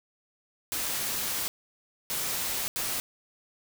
white noise bursts at uneven times, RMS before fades -31 dBFS, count 3, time 0.72-1.48 / 2.1-2.68 / 2.76-3 s, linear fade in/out 0 ms, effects none

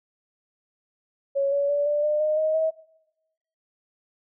sine tone with pitch steps, 554.4 / 565.7 / 577.3 / 589.1 / 601.1 / 613.4 / 625.9 / 638.7 Hz, C#5 / C#5 / D5 / D5 / D5 / D#5 / D#5 / D#5, 0 / +35 / -30 / +5 / +40 / -25 / +10 / +45 cents, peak -20 dBFS, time 1.35-2.71 s, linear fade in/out 20 ms, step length 170 ms, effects noise-tail reverb RT60 0.9 s tail -19 dB re dry

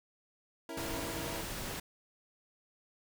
25% pulse chord, A# diminished, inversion first, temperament equal, 277.2 / 329.6 / 466.2 Hz, C#4 / E4 / A#4, 0 / 0 / 0 cents, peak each -43 / -39 / -42 dBFS, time 0.69-1.41 s, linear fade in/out 2 ms
pink noise, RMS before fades -40 dBFS, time 0.77-1.8 s, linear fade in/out 5 ms
effects none

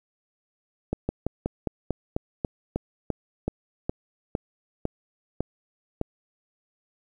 slowing click train, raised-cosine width 2 ms, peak -12 dBFS, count 16, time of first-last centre 0.93-6.014 s, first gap 160 ms, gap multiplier 1.1, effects 9-bit

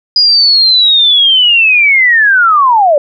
sine linear sweep, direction down, 4937 to 554.4 Hz, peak -4 dBFS, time 0.16-2.98 s, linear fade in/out 2 ms, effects none

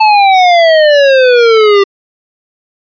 square exponential sweep, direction down, 880 to 392 Hz, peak -4 dBFS, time 0-1.84 s, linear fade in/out 10 ms, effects resampled to 11025 Hz

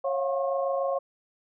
sine tone cluster, 547 / 694 / 721 / 1081 Hz, C#5 / F5 / F#5 / C#6, -23 / -11 / -45 / -44 cents, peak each -26 / -33 / -35 / -34 dBFS, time 0.04-0.99 s, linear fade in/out 10 ms, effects none

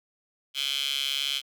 15% pulse tone with high-pass filter, 138.59 Hz, C#3, in tune, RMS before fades -29 dBFS, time 0.54-1.42 s, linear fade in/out 50 ms, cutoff 3100 Hz, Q 5.4, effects none

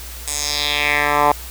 10% pulse tone with band-pass filter sweep, 146.5 Hz, D3, 4 cents flat, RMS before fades -18 dBFS, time 0.27-1.32 s, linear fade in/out 5 ms, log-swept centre 8700 to 910 Hz, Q 2.6, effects added 60 Hz sine -33 dBFS peak until 1.5 s + white hiss -35 dBFS RMS until 1.5 s

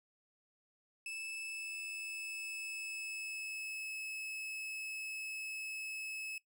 40% pulse tone with pitch glide, 2623 to 2590 Hz, E7 to E7, -9 to -31 cents, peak -40 dBFS, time 1.06-6.38 s, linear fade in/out 2 ms, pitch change -22 cents, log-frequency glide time 1.43-3.93 s, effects noise-tail reverb RT60 0.1 s tail -19 dB re dry

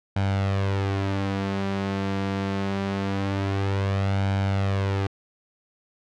sawtooth tone with flanger, 98 Hz, G2, in tune, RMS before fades -25 dBFS, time 0.16-5.07 s, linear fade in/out 5 ms, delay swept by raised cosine 1.3 to 5.9 ms, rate 0.24 Hz, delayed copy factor +0.55, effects low-pass 4000 Hz 12 dB/octave

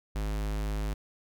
square tone, 52 Hz, G#1, 3 cents sharp, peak -30 dBFS, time 0.15-0.94 s, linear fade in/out 10 ms, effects none

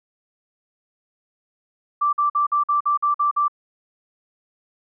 sine tone bursts, 1171 Hz, D6, 5 cents flat, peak -16 dBFS, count 9, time 2.01-3.482 s, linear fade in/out 10 ms, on 120 ms, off 49 ms, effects none

